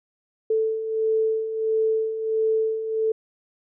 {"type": "beating tone pair", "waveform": "sine", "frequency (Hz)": [440, 441.5], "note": ["A4", "A4"], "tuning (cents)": [0, 6], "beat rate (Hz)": 1.5, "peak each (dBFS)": [-28, -21], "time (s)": [0.5, 3.12], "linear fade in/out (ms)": 5, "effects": []}